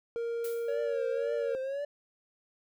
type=tone; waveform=triangle; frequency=466.2 Hz; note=A#4; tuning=in tune; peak=-29 dBFS; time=0.16-1.55 s; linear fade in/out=0 ms
type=noise with exponential decay; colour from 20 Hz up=blue; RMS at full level=-42 dBFS; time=0.44-0.85 s; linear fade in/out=5 ms; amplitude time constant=89 ms
type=tone with vibrato; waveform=triangle; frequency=554 Hz; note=C#5; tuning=1 cent flat; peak=-30 dBFS; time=0.68-1.85 s; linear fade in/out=5 ms; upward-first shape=triangle; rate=1.9 Hz; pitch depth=110 cents each way
effects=none